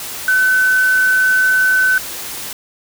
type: tone in noise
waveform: sine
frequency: 1516 Hz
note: F#6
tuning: 42 cents sharp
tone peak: -10 dBFS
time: 0.28-1.98 s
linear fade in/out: 2 ms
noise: white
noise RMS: -27 dBFS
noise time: 0-2.53 s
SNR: +14 dB
effects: none